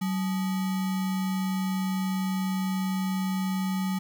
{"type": "tone with sample-and-hold", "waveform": "sine", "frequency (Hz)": 188.6, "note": "F#3", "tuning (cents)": 33, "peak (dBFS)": -25, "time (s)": [0.01, 3.99], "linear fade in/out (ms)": 10, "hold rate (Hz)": 1050, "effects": []}